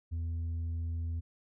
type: tone with tanh clipping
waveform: sine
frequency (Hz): 83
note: E2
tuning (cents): +12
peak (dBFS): -33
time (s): 0.11-1.21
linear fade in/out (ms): 20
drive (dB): 3
effects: none